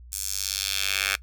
10% pulse tone with high-pass filter sweep, 98 Hz, G2, in tune, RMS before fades -28 dBFS, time 0.12-1.16 s, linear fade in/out 5 ms, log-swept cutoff 8100 to 1900 Hz, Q 1.5, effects noise-tail reverb RT60 0.1 s tail -21 dB re dry + added 60 Hz sine -43 dBFS peak until 1.22 s

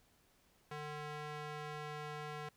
square tone with band-pass filter, 150.1 Hz, D3, 38 cents sharp, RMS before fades -45 dBFS, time 0.71-2.49 s, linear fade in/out 5 ms, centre 1300 Hz, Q 0.57, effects pink hiss -71 dBFS RMS until 2.56 s

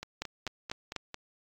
two click trains, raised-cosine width 0.2 ms, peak -21 / -16 dBFS, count 6 / 4, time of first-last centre 0.03-1.144 / 0.22-0.963 s, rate 4.49 / 4.04 Hz, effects AAC 64 kbps

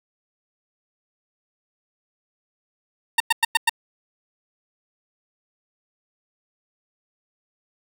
15% pulse tone bursts, 916 Hz, A#5, 31 cents flat, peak -8 dBFS, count 5, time 3.18-3.695 s, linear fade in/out 5 ms, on 23 ms, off 100 ms, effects none

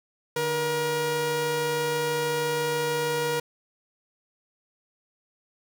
sawtooth tone pair together, 150 / 476.2 Hz, D3 / A#4, +37 / +37 cents, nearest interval octave + minor sixth, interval 2000 cents, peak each -30 / -21 dBFS, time 0.36-3.4 s, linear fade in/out 5 ms, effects none

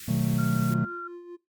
white band-stop noise, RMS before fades -42 dBFS, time 0-0.74 s, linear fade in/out 2 ms, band 360 to 1300 Hz, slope 48 dB/octave
triangle chord, B dominant seventh, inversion none, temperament just, 123.47 / 154.34 / 185.21 / 222.2 Hz, B2 / D#3 / F#3 / A3, 0 / -14 / +2 / +17 cents, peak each -26 dBFS, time 0.08-0.85 s, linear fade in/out 5 ms
sine tone with vibrato, 1379 Hz, F6, 22 cents flat, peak -33 dBFS, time 0.38-1.08 s, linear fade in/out 10 ms, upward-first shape triangle, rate 2.6 Hz, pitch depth 9 cents each way
triangle tone with tremolo, 349.2 Hz, F4, in tune, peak -35 dBFS, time 0.69-1.37 s, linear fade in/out 20 ms, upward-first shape sine, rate 5 Hz, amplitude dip 50%
effects noise-tail reverb RT60 0.2 s tail -18 dB re dry + Opus 48 kbps

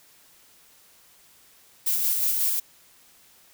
violet noise with tremolo, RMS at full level -23 dBFS, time 1.86-2.6 s, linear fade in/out 10 ms, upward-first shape square, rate 5.5 Hz, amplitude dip 25%, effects white hiss -56 dBFS RMS until 3.53 s

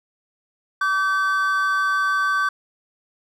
triangle tone pair together, 1153.7 / 1540 Hz, D6 / G6, -31 / -31 cents, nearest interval perfect fourth, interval 500 cents, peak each -19 dBFS, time 0.81-2.49 s, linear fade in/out 5 ms, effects none

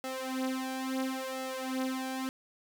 sawtooth tone with flanger, 261.6 Hz, C4, in tune, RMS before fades -35 dBFS, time 0.04-2.29 s, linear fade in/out 0 ms, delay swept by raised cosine 1.5 to 5.1 ms, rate 0.73 Hz, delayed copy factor +0.95, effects none

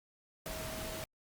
sine tone in noise, 638 Hz, D#5, 43 cents sharp, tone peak -45 dBFS, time 0.46-1.04 s, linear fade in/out 0 ms, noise pink, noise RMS -42 dBFS, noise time 0.46-1.04 s, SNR -6 dB, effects Opus 48 kbps

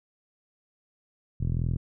5% pulse tone with low-pass filter, 41.81 Hz, E1, 25 cents sharp, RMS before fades -27 dBFS, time 1.4-1.77 s, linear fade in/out 10 ms, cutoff 120 Hz, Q 1.8, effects none

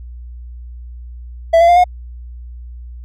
triangle tone with pitch steps, 663 / 681.2 / 700 / 719.3 Hz, E5 / F5 / F5 / F#5, +10 / -43 / +4 / -49 cents, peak -4 dBFS, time 1.53-1.842 s, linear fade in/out 10 ms, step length 78 ms, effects added 60 Hz sine -29 dBFS peak until 3.04 s

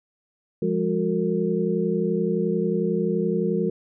sine tone cluster, 174 / 205.4 / 364.8 / 455.2 Hz, F3 / G#3 / F#4 / A#4, -6 / -19 / -24 / -41 cents, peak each -26 dBFS, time 0.62-3.7 s, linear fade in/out 5 ms, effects none

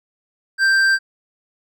sine tone with hard clipping, 1572 Hz, G6, 4 cents sharp, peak -14 dBFS, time 0.58-0.99 s, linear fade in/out 50 ms, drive 8 dB, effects none

